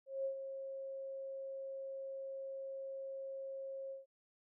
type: tone with ADSR envelope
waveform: sine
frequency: 540 Hz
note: C#5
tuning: 45 cents flat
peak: -34 dBFS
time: 0.06-4.06 s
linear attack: 190 ms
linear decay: 95 ms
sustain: -8 dB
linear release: 150 ms
effects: none